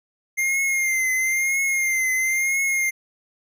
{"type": "tone with vibrato", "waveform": "square", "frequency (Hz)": 2108, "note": "C7", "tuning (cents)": 12, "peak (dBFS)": -20, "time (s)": [0.37, 2.91], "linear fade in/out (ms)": 20, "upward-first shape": "triangle", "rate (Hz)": 1, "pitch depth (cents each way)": 59, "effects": []}